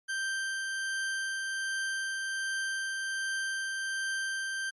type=tone with tremolo; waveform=40% pulse; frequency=1568 Hz; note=G6; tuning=in tune; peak=-29 dBFS; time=0.08-4.71 s; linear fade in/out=20 ms; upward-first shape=triangle; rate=1.3 Hz; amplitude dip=25%; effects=MP3 48 kbps